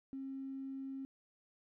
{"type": "tone", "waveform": "triangle", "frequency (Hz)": 269, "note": "C4", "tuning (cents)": 48, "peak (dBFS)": -37, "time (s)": [0.13, 1.05], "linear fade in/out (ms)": 0, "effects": ["tanh soft clip ceiling -39 dBFS"]}